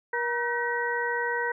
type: harmonic tone with a mistuned harmonic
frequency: 476.9 Hz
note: A#4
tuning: 39 cents sharp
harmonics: 1 / 2 / 3 / 4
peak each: -31 / -31 / -31 / -31 dBFS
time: 0.13-1.52 s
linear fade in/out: 5 ms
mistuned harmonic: 3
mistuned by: +110 cents
effects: none